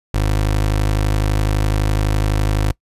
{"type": "tone", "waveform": "25% pulse", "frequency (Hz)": 51.91, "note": "G#1", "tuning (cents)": 0, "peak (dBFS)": -11, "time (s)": [0.14, 2.72], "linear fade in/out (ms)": 5, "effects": ["noise-tail reverb RT60 0.1 s tail -23 dB re dry", "resampled to 32000 Hz"]}